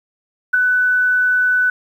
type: tone with ADSR envelope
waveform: sine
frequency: 1495 Hz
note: F#6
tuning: 17 cents sharp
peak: -7 dBFS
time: 0.53-1.7 s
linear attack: 14 ms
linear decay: 3 ms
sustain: -5 dB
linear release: 3 ms
effects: 8-bit